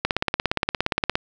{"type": "click train", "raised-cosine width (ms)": 0.3, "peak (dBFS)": -4, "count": 20, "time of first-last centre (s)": [0.05, 1.155], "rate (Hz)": 17.2, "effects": []}